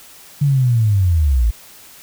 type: linear sweep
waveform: sine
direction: down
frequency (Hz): 146.83 to 51.91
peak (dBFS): -11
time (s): 0.41-1.51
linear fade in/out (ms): 10
effects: white hiss -42 dBFS RMS until 2.02 s